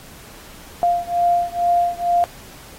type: beating tone pair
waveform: sine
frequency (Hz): 697 / 699.2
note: F5 / F5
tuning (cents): -4 / +2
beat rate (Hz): 2.2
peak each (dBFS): -18 / -19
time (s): 0.83-2.24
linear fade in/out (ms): 0
effects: pink hiss -42 dBFS RMS until 2.78 s + AAC 48 kbps